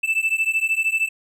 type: beating tone pair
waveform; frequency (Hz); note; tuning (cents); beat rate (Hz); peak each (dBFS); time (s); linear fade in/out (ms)
triangle; 2637 / 2650; E7 / E7; 0 / +9; 13; -20; 0.03-1.09; 10
effects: none